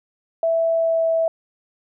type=tone with pitch glide; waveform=sine; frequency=659.3 to 654.7 Hz; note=E5 to E5; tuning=0 to -12 cents; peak=-16 dBFS; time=0.43-1.28 s; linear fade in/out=2 ms; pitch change=-12 cents; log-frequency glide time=0.75-1.07 s; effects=none